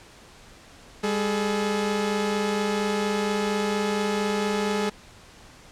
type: tone pair together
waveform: sawtooth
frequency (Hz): 201.6 / 427.5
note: G3 / A4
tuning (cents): +49 / -50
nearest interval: octave + minor second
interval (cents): 1301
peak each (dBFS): -22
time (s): 1.03-4.9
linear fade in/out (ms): 10
effects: pink hiss -49 dBFS RMS until 5.71 s + low-pass 8000 Hz 12 dB/octave